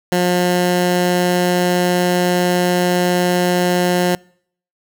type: tone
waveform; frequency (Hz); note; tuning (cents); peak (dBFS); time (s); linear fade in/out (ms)
15% pulse; 178.5; F3; +38; -7; 0.12-4.15; 2
effects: noise-tail reverb RT60 0.6 s tail -26 dB re dry